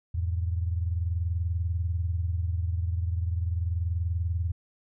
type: tone pair together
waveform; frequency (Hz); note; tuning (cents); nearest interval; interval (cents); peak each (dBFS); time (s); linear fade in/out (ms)
sine; 83.46 / 103.83; E2 / G#2; +22 / 0; major third; 378; -26 / -33; 0.14-4.52; 10
effects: none